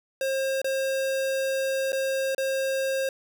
square tone with dropouts, 535 Hz, C5, 38 cents sharp, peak -25 dBFS, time 0.21-3.09 s, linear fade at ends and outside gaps 2 ms, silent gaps 0.617-0.644 / 1.921-1.929 / 2.348-2.38 s, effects none

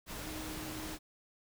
sine tone in noise, 311.1 Hz, D#4, in tune, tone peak -44 dBFS, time 0.22-0.98 s, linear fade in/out 50 ms, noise pink, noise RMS -43 dBFS, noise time 0.06-0.99 s, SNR -4 dB, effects none

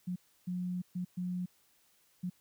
sine tone bursts at uneven times, 180 Hz, F#3, 47 cents flat, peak -33 dBFS, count 5, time 0.07-0.16 / 0.47-0.82 / 0.95-1.05 / 1.17-1.46 / 2.23-2.3 s, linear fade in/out 10 ms, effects white hiss -69 dBFS RMS until 2.4 s

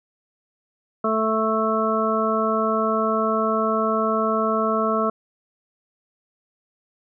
harmonic tone, 220 Hz, A3, in tune, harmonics 1 / 2 / 3 / 5 / 6, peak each -25 / -25 / -25 / -25 / -25 dBFS, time 1.04-5.1 s, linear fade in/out 5 ms, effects none

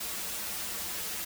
white noise with comb filter, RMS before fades -36 dBFS, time 0-1.25 s, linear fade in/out 10 ms, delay 7.5 ms, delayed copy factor -0.85, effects none

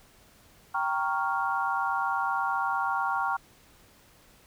sine chord, G half-diminished seventh, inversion none, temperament equal, 784 / 932.3 / 1108.7 / 1396.9 Hz, G5 / Bb5 / Db6 / F6, 0 / 0 / 0 / 0 cents, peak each -31 dBFS, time 0.74-3.37 s, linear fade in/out 10 ms, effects pink hiss -58 dBFS RMS until 4.46 s

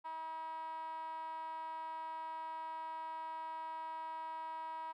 5% pulse tone with band-pass filter, 320 Hz, D#4, 49 cents sharp, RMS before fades -44 dBFS, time 0.04-4.93 s, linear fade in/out 20 ms, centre 940 Hz, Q 7.8, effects none

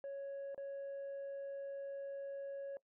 sine tone with dropouts, 554.4 Hz, C#5, in tune, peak -39 dBFS, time 0.04-2.77 s, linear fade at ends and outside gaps 1 ms, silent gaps 0.546-0.578 s, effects noise-tail reverb RT60 0.1 s tail -21 dB re dry + tanh soft clip ceiling -41 dBFS

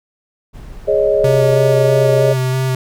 brown noise, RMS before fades -33 dBFS, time 0.53-1.55 s, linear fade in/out 20 ms
sine chord, Ab suspended fourth, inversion none, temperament equal, 415.3 / 554.4 / 622.3 Hz, Ab4 / Db5 / Eb5, 0 / 0 / 0 cents, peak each -15 dBFS, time 0.87-2.34 s, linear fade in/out 20 ms
square tone with vibrato, 130 Hz, C3, 11 cents flat, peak -15 dBFS, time 1.24-2.75 s, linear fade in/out 2 ms, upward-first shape square, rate 3.1 Hz, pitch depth 13 cents each way
effects none

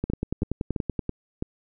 two click trains, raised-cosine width 3 ms, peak -14 / -13 dBFS, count 5 / 11, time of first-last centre 0.1-1.425 / 0.04-0.992 s, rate 3.02 / 10.5 Hz, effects none

